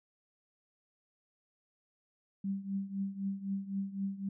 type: tone with tremolo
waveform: sine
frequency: 196 Hz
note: G3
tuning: in tune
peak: -30 dBFS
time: 2.44-4.29 s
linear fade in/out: 5 ms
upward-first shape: triangle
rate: 3.9 Hz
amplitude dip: 85%
effects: none

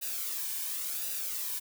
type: noise with flanger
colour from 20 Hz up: blue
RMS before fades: -35 dBFS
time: 0.01-1.6 s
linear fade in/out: 20 ms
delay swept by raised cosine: 0.92 to 1.53 ms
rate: 0.93 Hz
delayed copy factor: -0.55
effects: none

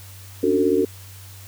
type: chord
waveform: sine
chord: D major seventh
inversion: third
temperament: equal with one note detuned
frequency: 277.2 / 293.7 / 370 / 449.8 Hz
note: C#4 / D4 / F#4 / A4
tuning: 0 / 0 / 0 / +38 cents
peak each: -25 / -22 / -20 / -20 dBFS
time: 0.43-0.85 s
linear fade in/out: 5 ms
effects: added 96 Hz sine -40 dBFS peak until 1.47 s + white hiss -45 dBFS RMS until 1.47 s

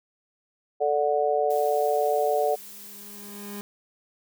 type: chord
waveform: sine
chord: D major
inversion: second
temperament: just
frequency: 440.5 / 587.3 / 734.2 Hz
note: A4 / D5 / F#5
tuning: +2 / 0 / -14 cents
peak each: -25 dBFS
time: 0.8-2.56 s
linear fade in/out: 20 ms
type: noise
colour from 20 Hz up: blue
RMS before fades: -43 dBFS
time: 1.5-3.61 s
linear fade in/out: 5 ms
type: tone with exponential growth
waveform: 30% pulse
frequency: 204 Hz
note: G#3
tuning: 31 cents flat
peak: -31 dBFS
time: 2.09-3.61 s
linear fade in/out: 0 ms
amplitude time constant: 330 ms
effects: none

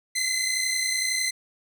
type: tone pair together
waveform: 15% pulse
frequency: 2034 / 2065 Hz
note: C7 / C7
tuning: -50 / -23 cents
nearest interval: unison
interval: 27 cents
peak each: -21 / -20 dBFS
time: 0.15-1.31 s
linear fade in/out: 10 ms
effects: none

